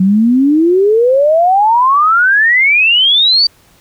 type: exponential sweep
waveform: sine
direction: up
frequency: 182.6 to 4680 Hz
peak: -6 dBFS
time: 0-3.47 s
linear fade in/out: 5 ms
effects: pink hiss -48 dBFS RMS until 3.8 s